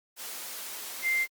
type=tone in noise; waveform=sine; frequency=2093 Hz; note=C7; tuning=in tune; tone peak=-24 dBFS; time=1.02-1.27 s; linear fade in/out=50 ms; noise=white; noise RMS=-39 dBFS; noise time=0.16-1.28 s; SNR=+12 dB; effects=high-pass 300 Hz 12 dB/octave + Opus 48 kbps